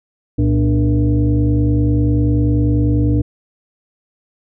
sine tone with frequency modulation, 115.1 Hz, A#2, 22 cents flat, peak -11 dBFS, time 0.38-3.22 s, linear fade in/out 10 ms, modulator 180 Hz, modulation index 1.2, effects none

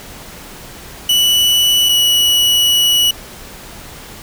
40% pulse tone pair in turn, 2959 / 2935 Hz, F#7 / F#7, -1 / -15 cents, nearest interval unison, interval 14 cents, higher first, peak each -9 dBFS, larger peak neither, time 1.09-1.89 / 1.89-3.11 s, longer second, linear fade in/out 5 ms, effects pink hiss -34 dBFS RMS until 4.22 s

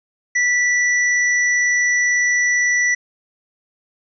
square tone, 1963 Hz, B6, 11 cents flat, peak -15 dBFS, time 0.35-2.95 s, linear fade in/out 10 ms, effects resampled to 16000 Hz

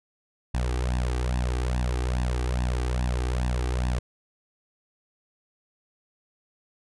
sawtooth tone with flanger, 61.74 Hz, B1, in tune, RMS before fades -26 dBFS, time 0.54-3.99 s, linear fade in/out 5 ms, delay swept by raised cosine 1.1 to 2.6 ms, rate 2.4 Hz, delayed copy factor +0.8, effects resampled to 24000 Hz

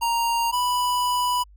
square tone pair in turn, 932.3 / 987.7 Hz, A#5 / B5, 0 / 0 cents, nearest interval minor second, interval 100 cents, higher second, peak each -21 dBFS, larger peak neither, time 0.01-0.52 / 0.52-1.44 s, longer second, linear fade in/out 20 ms, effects added 50 Hz sine -47 dBFS peak until 1.56 s

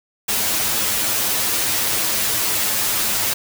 white noise with comb filter, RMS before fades -20 dBFS, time 0.28-3.34 s, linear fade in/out 10 ms, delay 9.3 ms, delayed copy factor +0.95, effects none

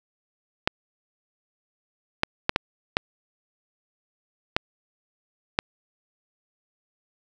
clicks, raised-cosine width 0.3 ms, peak -3 dBFS, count 7, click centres 0.675 / 2.234 / 2.494 / 2.561 / 2.969 / 4.565 / 5.589 s, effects none

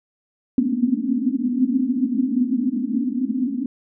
white band-pass noise, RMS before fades -21 dBFS, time 0.58-3.66 s, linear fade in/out 2 ms, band 230 to 270 Hz, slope 96 dB/octave, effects none

